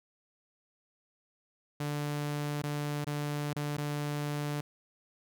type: tone with dropouts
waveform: sawtooth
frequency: 146.83 Hz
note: D3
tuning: in tune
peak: -28 dBFS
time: 1.8-4.61 s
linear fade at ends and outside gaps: 5 ms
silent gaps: 2.621-2.636 / 3.045-3.068 / 3.533-3.561 / 3.769-3.779 s
effects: none